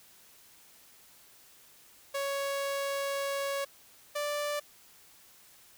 sawtooth tone pair in turn, 556 / 587.2 Hz, C#5 / D5, +5 / 0 cents, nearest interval minor second, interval 95 cents, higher second, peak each -27 dBFS, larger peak neither, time 2.14-3.65 / 4.15-4.6 s, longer first, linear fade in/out 10 ms, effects white hiss -58 dBFS RMS until 5.77 s

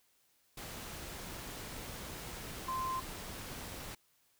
sine tone in noise, 1042 Hz, C6, 7 cents flat, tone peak -34 dBFS, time 2.68-3 s, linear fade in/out 5 ms, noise pink, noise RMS -45 dBFS, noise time 0.57-3.95 s, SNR +8 dB, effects white hiss -72 dBFS RMS until 4.39 s

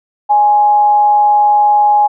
sine tone with amplitude modulation, 831 Hz, G#5, 1 cent sharp, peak -5 dBFS, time 0.29-2.08 s, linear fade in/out 20 ms, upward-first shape sine, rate 235 Hz, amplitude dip 25%, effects none

